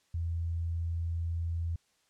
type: tone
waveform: sine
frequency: 83.8 Hz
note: E2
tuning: 29 cents sharp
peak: -30 dBFS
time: 0.14-1.76 s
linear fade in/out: 5 ms
effects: white hiss -71 dBFS RMS until 2.09 s + low-pass 8000 Hz 12 dB/octave